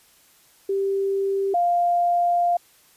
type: tone pair in turn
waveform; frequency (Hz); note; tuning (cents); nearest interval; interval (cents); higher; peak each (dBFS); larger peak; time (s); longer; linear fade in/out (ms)
sine; 392 / 698.5; G4 / F5; 0 / 0; minor seventh; 1000; second; -20 / -17; second; 0.69-1.54 / 1.54-2.57; second; 5
effects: white hiss -56 dBFS RMS until 2.96 s + resampled to 32000 Hz